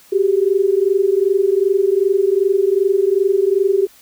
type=tone pair together; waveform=sine; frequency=379.8 / 402.4 Hz; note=F#4 / G4; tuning=+45 / +45 cents; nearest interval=minor second; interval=100 cents; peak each=-15 dBFS; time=0.12-3.87 s; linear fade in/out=10 ms; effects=white hiss -48 dBFS RMS until 4.01 s